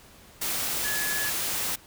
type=tone in noise; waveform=sine; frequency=1700 Hz; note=G#6; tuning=40 cents sharp; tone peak=-30 dBFS; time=0.84-1.3 s; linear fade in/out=10 ms; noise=white; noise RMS=-29 dBFS; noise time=0.41-1.76 s; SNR=-4 dB; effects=pink hiss -52 dBFS RMS until 1.86 s